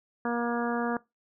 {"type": "harmonic tone", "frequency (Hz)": 237.3, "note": "A#3", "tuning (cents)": 31, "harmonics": [1, 2, 3, 4, 5, 6, 7], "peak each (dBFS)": [-30, -33, -35, -36, -37, -38, -38], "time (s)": [0.25, 0.97], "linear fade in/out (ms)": 2, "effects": ["noise-tail reverb RT60 0.2 s tail -21 dB re dry"]}